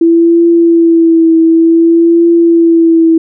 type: tone with vibrato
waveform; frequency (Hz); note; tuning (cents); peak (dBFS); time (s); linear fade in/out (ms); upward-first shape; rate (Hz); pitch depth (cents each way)
sine; 332.3; E4; +14; -3; 0.01-3.18; 5; triangle; 0.55; 36
effects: none